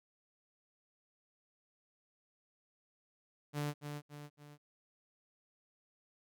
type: tone with echo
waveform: sawtooth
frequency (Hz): 146.83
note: D3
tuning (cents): 0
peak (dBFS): -31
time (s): 3.53-3.74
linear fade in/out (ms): 50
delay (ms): 280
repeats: 3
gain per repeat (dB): -6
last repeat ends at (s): 4.58
effects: none